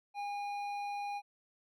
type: tone with hard clipping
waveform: sine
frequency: 814 Hz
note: G#5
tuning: 35 cents flat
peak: -38 dBFS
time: 0.14-1.22 s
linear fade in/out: 50 ms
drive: 9 dB
effects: none